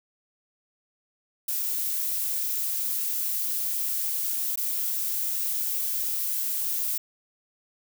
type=noise with dropouts; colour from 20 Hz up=violet; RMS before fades=-28 dBFS; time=1.48-6.98 s; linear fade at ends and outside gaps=5 ms; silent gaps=4.558-4.574 s; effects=none